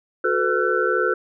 sine tone cluster, 365.2 / 437.9 / 501 / 1352 / 1501 Hz, F#4 / A4 / B4 / E6 / F#6, -23 / -8 / +25 / +43 / +24 cents, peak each -24 dBFS, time 0.24-1.14 s, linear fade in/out 5 ms, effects none

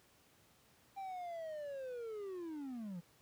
triangle linear sweep, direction down, 792 to 164.3 Hz, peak -40 dBFS, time 0.96-3.01 s, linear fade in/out 20 ms, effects pink hiss -68 dBFS RMS until 3.21 s + high-pass 80 Hz 12 dB/octave

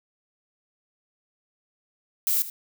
violet noise with echo, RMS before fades -23 dBFS, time 2.27-2.42 s, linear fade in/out 0 ms, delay 79 ms, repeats 1, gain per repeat -14 dB, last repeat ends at 2.499 s, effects none

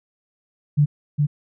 sine tone with echo, 146.83 Hz, D3, in tune, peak -12 dBFS, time 0.77-0.86 s, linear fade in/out 20 ms, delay 410 ms, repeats 1, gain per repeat -3 dB, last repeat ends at 1.27 s, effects none

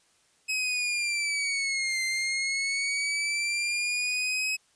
sawtooth linear two-way sweep, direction down then up, 2559 to 2081 to 2559 Hz, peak -23 dBFS, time 0.48-4.57 s, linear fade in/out 20 ms, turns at 2.03 s, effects white hiss -65 dBFS RMS until 4.75 s + resampled to 22050 Hz

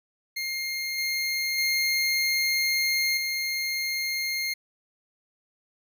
25% pulse tone with level steps, 2125 Hz, C7, 26 cents sharp, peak -25 / -22 / -19 / -23 dBFS, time 0.36-4.54 s, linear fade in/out 10 ms, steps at 0.98 / 1.58 / 3.17 s, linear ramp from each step 2 ms, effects none

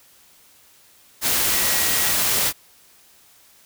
sine tone in noise, 1913 Hz, A#6, 44 cents sharp, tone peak -31 dBFS, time 1.49-2.15 s, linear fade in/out 50 ms, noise white, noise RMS -20 dBFS, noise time 1.21-2.53 s, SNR -14 dB, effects white hiss -53 dBFS RMS until 3.65 s

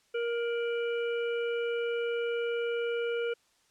harmonic tone with a mistuned harmonic, 469.9 Hz, A#4, 14 cents sharp, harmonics 1 / 3 / 5 / 6, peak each -29 / -39 / -43 / -45 dBFS, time 0.14-3.34 s, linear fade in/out 10 ms, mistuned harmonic 6, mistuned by +70 cents, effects white hiss -68 dBFS RMS until 3.7 s + low-pass 8000 Hz 12 dB/octave

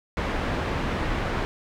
pink low-pass noise, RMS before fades -27 dBFS, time 0.17-1.45 s, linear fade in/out 0 ms, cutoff 2300 Hz, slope 12 dB/octave, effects none

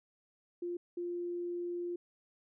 sine tone bursts at uneven times, 349.5 Hz, F4, 1 cent sharp, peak -35 dBFS, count 2, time 0.62-0.77 / 0.97-1.96 s, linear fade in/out 5 ms, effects none

